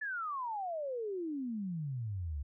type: exponential sweep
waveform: sine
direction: down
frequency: 1760 to 67.2 Hz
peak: -35 dBFS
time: 0.01-2.43 s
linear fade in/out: 10 ms
effects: none